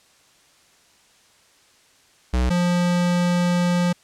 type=tone pair in turn; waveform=square; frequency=62.3 / 176.21 Hz; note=B1 / F3; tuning=+16 / +16 cents; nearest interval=octave + tritone; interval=1800 cents; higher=second; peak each=-18 dBFS; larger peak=neither; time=2.33-2.5 / 2.5-3.93 s; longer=second; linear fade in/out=10 ms; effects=white hiss -56 dBFS RMS until 4.03 s + low-pass 8000 Hz 12 dB/octave